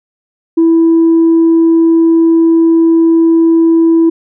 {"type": "tone", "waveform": "sine", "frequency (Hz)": 329.6, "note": "E4", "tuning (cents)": 0, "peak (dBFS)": -3, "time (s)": [0.57, 4.1], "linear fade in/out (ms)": 10, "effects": ["tanh soft clip ceiling -2 dBFS"]}